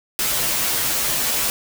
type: noise with comb filter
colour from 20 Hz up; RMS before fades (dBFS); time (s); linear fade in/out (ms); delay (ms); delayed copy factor
white; -21; 0.19-1.5; 0; 11; -1
effects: none